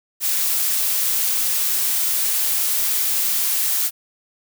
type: noise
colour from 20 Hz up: blue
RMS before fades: -20 dBFS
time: 0.2-3.91 s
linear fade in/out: 50 ms
effects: none